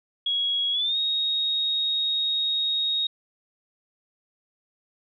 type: tone with pitch glide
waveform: sine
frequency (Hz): 3322 to 3750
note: G#7 to A#7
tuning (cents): 0 to +10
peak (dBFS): -22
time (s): 0.26-3.07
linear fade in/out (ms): 5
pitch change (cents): +210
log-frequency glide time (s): 0.72-0.97
effects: none